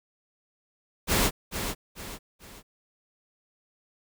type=noise with echo; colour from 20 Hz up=pink; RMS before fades=-23 dBFS; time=1.07-1.31 s; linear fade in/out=50 ms; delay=440 ms; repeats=3; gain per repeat=-8 dB; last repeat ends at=2.63 s; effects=none